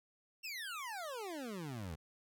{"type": "exponential sweep", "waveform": "25% pulse", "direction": "down", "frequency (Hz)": [2779, 74.1], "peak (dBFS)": -38, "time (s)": [0.43, 1.96], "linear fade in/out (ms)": 20, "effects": []}